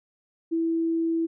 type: tone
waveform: sine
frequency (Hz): 329.4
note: E4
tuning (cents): -1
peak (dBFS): -22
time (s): 0.51-1.27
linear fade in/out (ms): 20
effects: none